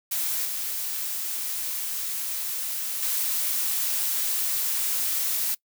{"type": "noise with level steps", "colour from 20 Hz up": "blue", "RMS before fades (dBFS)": [-27, -30, -26], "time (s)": [0.11, 5.55], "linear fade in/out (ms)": 10, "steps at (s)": [0.45, 3.02], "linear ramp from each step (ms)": 5, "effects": ["noise-tail reverb RT60 0.1 s tail -23 dB re dry"]}